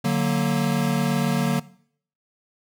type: chord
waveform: square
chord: D augmented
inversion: none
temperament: equal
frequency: 146.83 / 185 / 233.1 Hz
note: D3 / F#3 / A#3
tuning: 0 / 0 / 0 cents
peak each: -25 dBFS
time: 0.04-1.6 s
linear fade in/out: 10 ms
effects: noise-tail reverb RT60 0.6 s tail -20 dB re dry